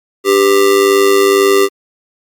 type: tone with amplitude modulation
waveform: square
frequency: 395 Hz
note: G4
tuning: 13 cents sharp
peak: -5 dBFS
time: 0.24-1.69 s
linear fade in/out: 50 ms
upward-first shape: sine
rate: 102 Hz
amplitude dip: 65%
effects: Opus 48 kbps